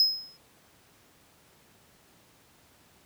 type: tone with exponential decay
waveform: triangle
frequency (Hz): 5120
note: D#8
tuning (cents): +49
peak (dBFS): -15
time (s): 0-0.37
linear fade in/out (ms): 1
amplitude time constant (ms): 79
effects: pink hiss -60 dBFS RMS until 3.05 s + high-pass 80 Hz 12 dB/octave